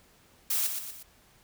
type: noise with echo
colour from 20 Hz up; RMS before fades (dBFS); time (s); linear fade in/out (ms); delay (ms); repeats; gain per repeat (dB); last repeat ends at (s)
blue; -28; 0.5-0.67; 5; 120; 3; -6; 1.03
effects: pink hiss -61 dBFS RMS until 1.43 s